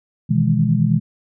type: chord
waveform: sine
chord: E major seventh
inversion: second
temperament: equal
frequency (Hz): 123.47 / 155.56 / 164.81 / 207.7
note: B2 / D#3 / E3 / G#3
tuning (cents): 0 / 0 / 0 / 0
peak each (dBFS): -19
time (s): 0.29-1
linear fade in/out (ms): 20
effects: none